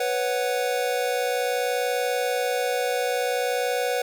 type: chord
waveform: square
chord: B suspended second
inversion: none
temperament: equal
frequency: 493.9 / 554.4 / 740 Hz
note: B4 / C#5 / F#5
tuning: 0 / 0 / 0 cents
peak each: -26 / -30 / -29 dBFS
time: 0-4.02 s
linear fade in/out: 5 ms
effects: none